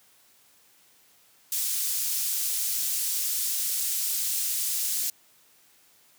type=high-pass noise; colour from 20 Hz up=pink; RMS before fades=-28 dBFS; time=1.52-5.1 s; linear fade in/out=2 ms; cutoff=6900 Hz; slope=12 dB/octave; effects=white hiss -60 dBFS RMS until 6.18 s + high-pass 80 Hz 12 dB/octave